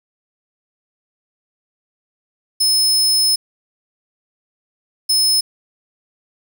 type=tone bursts at uneven times; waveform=sawtooth; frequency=5200 Hz; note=E8; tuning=24 cents flat; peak=-10 dBFS; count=2; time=2.6-3.36 / 5.09-5.41 s; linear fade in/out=10 ms; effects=7-bit